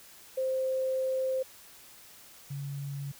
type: tone pair in turn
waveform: sine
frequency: 523 / 140.58 Hz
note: C5 / C#3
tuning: -1 / +25 cents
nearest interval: octave + major seventh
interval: 2274 cents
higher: first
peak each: -27 / -34 dBFS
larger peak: first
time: 0.37-1.43 / 2.5-3.12 s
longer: first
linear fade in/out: 10 ms
effects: white hiss -53 dBFS RMS until 3.19 s